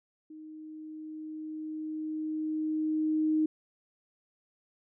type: tone with level ramp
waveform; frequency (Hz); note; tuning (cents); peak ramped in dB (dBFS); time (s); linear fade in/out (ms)
sine; 311.1; D#4; 0; -44 to -23; 0.3-3.46; 5
effects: none